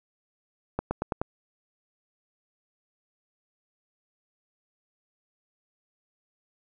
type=accelerating click train; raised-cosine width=1 ms; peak=-13 dBFS; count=5; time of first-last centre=0.79-1.215 s; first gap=120 ms; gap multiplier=0.92; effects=none